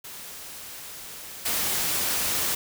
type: noise with level steps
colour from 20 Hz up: white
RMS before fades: -40 / -26 dBFS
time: 0.04-2.55 s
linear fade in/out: 5 ms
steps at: 1.45 s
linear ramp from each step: 10 ms
effects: none